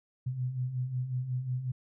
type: beating tone pair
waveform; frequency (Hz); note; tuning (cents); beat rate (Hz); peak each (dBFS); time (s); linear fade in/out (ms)
sine; 122.7 / 128.2; B2 / C3; -11 / -35; 5.5; -38 / -31; 0.26-1.72; 10
effects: none